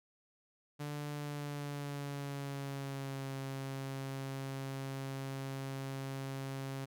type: tone with pitch glide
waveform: sawtooth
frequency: 146.83 to 135.42 Hz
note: D3 to C#3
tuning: 0 to -40 cents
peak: -35 dBFS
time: 0.79-6.86 s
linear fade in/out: 20 ms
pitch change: -140 cents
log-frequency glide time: 1.14-3.3 s
effects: none